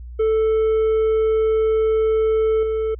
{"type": "tone with level steps", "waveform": "triangle", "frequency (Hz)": 440, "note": "A4", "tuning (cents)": 0, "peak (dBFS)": [-13, -17], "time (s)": [0.19, 2.95], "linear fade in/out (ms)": 10, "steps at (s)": 2.63, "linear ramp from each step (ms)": 2, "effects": ["added 60 Hz sine -32 dBFS peak until 2.99 s", "resampled to 8000 Hz"]}